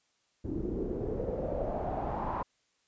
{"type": "noise with low-pass filter sweep", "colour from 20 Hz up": "pink", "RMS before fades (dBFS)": -34, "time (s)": [0.44, 2.43], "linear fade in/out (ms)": 10, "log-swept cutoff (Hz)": [300, 1000], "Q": 4.1, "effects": ["white hiss -73 dBFS RMS until 2.87 s", "resampled to 16000 Hz"]}